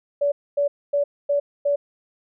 sine tone bursts, 573 Hz, D5, 43 cents flat, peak -17 dBFS, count 5, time 0.21-1.76 s, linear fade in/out 10 ms, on 110 ms, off 250 ms, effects none

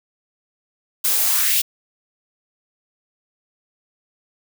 blue noise with high-pass filter sweep, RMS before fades -18 dBFS, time 1.04-1.62 s, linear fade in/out 10 ms, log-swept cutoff 280 to 3200 Hz, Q 2.7, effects none

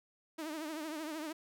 sawtooth tone with vibrato, 311.1 Hz, D#4, in tune, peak -35 dBFS, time 0.38-1.33 s, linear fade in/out 10 ms, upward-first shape triangle, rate 13 Hz, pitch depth 110 cents each way, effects none

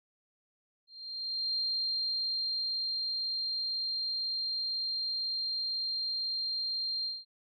sine tone with ADSR envelope, 4186 Hz, C8, in tune, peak -29 dBFS, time 0.87-7.25 s, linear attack 670 ms, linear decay 1500 ms, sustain -2 dB, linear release 200 ms, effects none

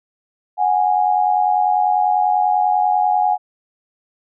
sine tone pair together, 735.9 / 826 Hz, F#5 / G#5, -10 / -10 cents, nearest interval major second, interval 200 cents, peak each -16 dBFS, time 0.57-3.38 s, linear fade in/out 50 ms, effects none

